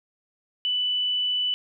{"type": "tone", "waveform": "sine", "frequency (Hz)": 2982, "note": "F#7", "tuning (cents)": 13, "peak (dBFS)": -22, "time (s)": [0.65, 1.54], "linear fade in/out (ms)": 0, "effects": []}